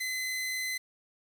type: tone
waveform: sawtooth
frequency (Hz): 2036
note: C7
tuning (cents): -48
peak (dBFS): -28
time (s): 0-0.78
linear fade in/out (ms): 10
effects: 9-bit